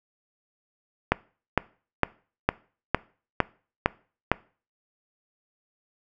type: click train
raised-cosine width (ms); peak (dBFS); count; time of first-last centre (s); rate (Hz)
0.5; -3; 8; 1.12-4.316; 2.19
effects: noise-tail reverb RT60 0.4 s tail -22 dB re dry